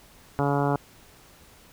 harmonic tone, 142 Hz, C#3, 42 cents sharp, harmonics 1 / 2 / 3 / 4 / 5 / 6 / 7 / 8 / 9 / 10, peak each -26 / -28 / -29 / -32 / -30 / -31 / -34 / -37 / -37 / -38 dBFS, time 0.39-0.76 s, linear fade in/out 0 ms, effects pink hiss -53 dBFS RMS until 1.72 s

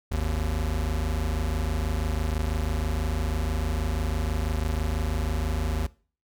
square tone pair together, 52.06 / 78.2 Hz, G#1 / D#2, +5 / +9 cents, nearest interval perfect fifth, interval 704 cents, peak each -28 dBFS, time 0.11-5.87 s, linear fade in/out 10 ms, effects noise-tail reverb RT60 0.4 s tail -21 dB re dry

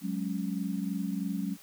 sine chord, F# suspended second, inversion none, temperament just, 185 / 208.1 / 277.5 Hz, F#3 / G#3 / C#4, 0 / +4 / +2 cents, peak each -33 / -34 / -36 dBFS, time 0.01-1.57 s, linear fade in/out 50 ms, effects white hiss -54 dBFS RMS until 1.62 s

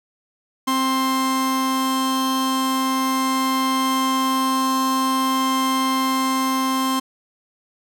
45% pulse tone pair together, 263.2 / 1053 Hz, C4 / C6, +10 / +11 cents, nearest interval 2 octaves, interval 2401 cents, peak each -21 dBFS, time 0.67-7 s, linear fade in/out 10 ms, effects none

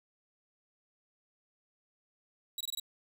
sawtooth tone bursts, 3876 Hz, B7, 33 cents flat, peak -32 dBFS, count 5, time 2.58-2.798 s, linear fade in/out 2 ms, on 26 ms, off 22 ms, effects none

